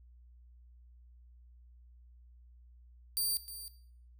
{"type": "tone with echo", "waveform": "10% pulse", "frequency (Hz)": 4654, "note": "D8", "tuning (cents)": -17, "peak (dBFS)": -23, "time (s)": [3.17, 3.37], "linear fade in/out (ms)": 0, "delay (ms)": 310, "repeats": 1, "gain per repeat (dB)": -13, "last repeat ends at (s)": 3.68, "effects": ["noise-tail reverb RT60 0.6 s tail -17 dB re dry", "added 60 Hz sine -55 dBFS peak until 4.19 s"]}